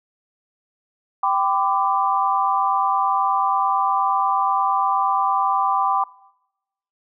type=chord; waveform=sine; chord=G major; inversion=none; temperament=equal with one note detuned; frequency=784 / 1006.2 / 1174.7 Hz; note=G5 / B5 / D6; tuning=0 / +32 / 0 cents; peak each=-21 dBFS; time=1.23-6.04 s; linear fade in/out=5 ms; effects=noise-tail reverb RT60 0.9 s tail -22 dB re dry

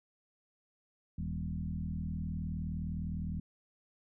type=tone with frequency modulation; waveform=sine; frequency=125.6 Hz; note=B2; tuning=30 cents sharp; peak=-34 dBFS; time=1.18-3.4 s; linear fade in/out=5 ms; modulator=39.7 Hz; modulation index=2.2; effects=none

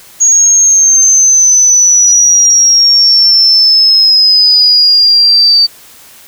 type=exponential sweep; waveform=sine; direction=down; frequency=6645 to 4600 Hz; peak=-3 dBFS; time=0.2-5.67 s; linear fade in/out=20 ms; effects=white hiss -37 dBFS RMS until 6.27 s

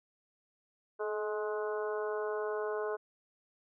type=harmonic tone with a mistuned harmonic; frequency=210.6 Hz; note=G#3; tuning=24 cents sharp; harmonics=2 / 3 / 4 / 5 / 6 / 7; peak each=-34 / -40 / -45 / -43 / -47 / -45 dBFS; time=0.99-2.97 s; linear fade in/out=20 ms; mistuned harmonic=2; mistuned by=+25 cents; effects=none

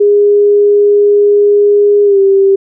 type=tone with pitch glide; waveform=sine; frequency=410.3 to 391.1 Hz; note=G#4 to G4; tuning=-21 to -4 cents; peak=-4 dBFS; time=0-2.56 s; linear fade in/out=10 ms; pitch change=-83 cents; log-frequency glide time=2.04-2.19 s; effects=none

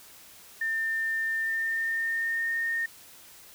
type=tone with pitch glide; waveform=sine; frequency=1800 to 1833.6 Hz; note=A6 to A#6; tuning=+39 to -29 cents; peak=-26 dBFS; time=0.61-2.86 s; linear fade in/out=5 ms; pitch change=+32 cents; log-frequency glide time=1.38-2.51 s; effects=white hiss -51 dBFS RMS until 3.54 s

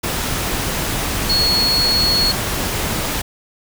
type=tone in noise; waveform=sine; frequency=4342 Hz; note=C#8; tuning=37 cents flat; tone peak=-14 dBFS; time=1.29-2.32 s; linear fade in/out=10 ms; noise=pink; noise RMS=-21 dBFS; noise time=0.03-3.22 s; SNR=+4 dB; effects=none

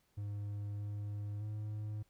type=tone with pitch steps; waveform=triangle; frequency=102.5 / 103.1 / 106.1 Hz; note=G#2 / G#2 / G#2; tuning=-22 / -12 / +38 cents; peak=-36 dBFS; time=0.17-2.03 s; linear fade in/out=10 ms; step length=620 ms; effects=pink hiss -75 dBFS RMS until 2.09 s

